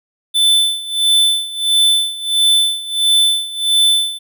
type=tone with tremolo; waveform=square; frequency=3520 Hz; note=A7; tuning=in tune; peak=-9 dBFS; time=0.34-4.19 s; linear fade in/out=20 ms; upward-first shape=sine; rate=1.5 Hz; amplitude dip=85%; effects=none